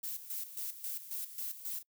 violet noise with tremolo, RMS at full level -39 dBFS, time 0.03-1.83 s, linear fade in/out 10 ms, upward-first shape square, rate 3.7 Hz, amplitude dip 70%, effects noise-tail reverb RT60 0.1 s tail -25 dB re dry

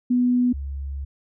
sine tone pair in turn, 246.9 / 69.16 Hz, B3 / C#2, 0 / -3 cents, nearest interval octave + minor seventh, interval 2203 cents, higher first, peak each -16 / -27 dBFS, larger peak first, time 0.1-0.53 / 0.53-1.05 s, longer second, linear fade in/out 10 ms, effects none

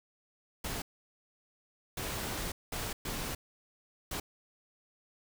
pink noise bursts at uneven times, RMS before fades -37 dBFS, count 5, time 0.64-0.82 / 1.97-2.52 / 2.72-2.93 / 3.05-3.35 / 4.11-4.2 s, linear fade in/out 5 ms, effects none

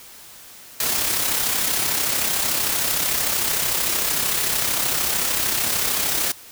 white noise with amplitude modulation, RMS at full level -20 dBFS, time 0.8-6.32 s, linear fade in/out 2 ms, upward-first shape sine, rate 33.3 Hz, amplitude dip 40%, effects white hiss -43 dBFS RMS until 6.51 s

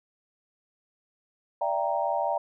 sine chord, E half-diminished seventh, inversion third, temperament equal with one note detuned, 587.3 / 672.3 / 784 / 932.3 Hz, D5 / E5 / G5 / Bb5, 0 / +34 / 0 / 0 cents, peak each -30 dBFS, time 1.61-2.38 s, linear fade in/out 5 ms, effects none

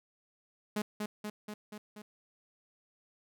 sawtooth tone with echo, 210.4 Hz, G#3, 23 cents sharp, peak -27 dBFS, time 0.76-0.82 s, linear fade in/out 5 ms, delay 240 ms, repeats 5, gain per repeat -3 dB, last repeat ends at 2.02 s, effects none

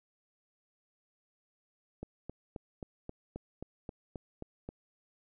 click train, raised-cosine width 2 ms, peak -27 dBFS, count 11, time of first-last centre 2.03-4.69 s, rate 3.76 Hz, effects none

